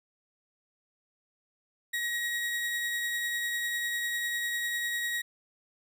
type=tone with tremolo; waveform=35% pulse; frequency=1898 Hz; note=A#6; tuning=31 cents sharp; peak=-27 dBFS; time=1.93-5.22 s; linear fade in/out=10 ms; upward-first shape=triangle; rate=10 Hz; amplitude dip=25%; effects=none